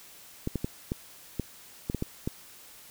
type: clicks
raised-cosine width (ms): 3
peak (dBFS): -16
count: 9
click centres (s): 0.474 / 0.557 / 0.645 / 0.919 / 1.397 / 1.899 / 1.947 / 2.024 / 2.275
effects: white hiss -51 dBFS RMS until 2.9 s